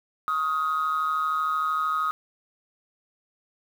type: tone with amplitude modulation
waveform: sine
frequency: 1255 Hz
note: D#6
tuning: 15 cents sharp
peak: -18 dBFS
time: 0.28-2.11 s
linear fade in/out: 0 ms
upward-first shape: sine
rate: 153 Hz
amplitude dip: 75%
effects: tanh soft clip ceiling -18 dBFS + 8-bit